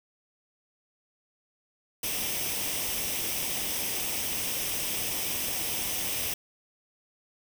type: noise with comb filter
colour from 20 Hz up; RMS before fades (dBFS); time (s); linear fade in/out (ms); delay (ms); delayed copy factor
white; -31; 2.03-6.34; 5; 0.35; +0.55
effects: none